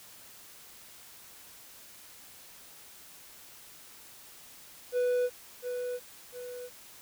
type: tone with echo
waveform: triangle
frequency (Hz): 493.9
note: B4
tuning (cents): 0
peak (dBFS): -23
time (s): 4.92-5.3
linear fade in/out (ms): 50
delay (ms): 700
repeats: 2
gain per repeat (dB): -7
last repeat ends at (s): 6.7
effects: white hiss -52 dBFS RMS until 7.01 s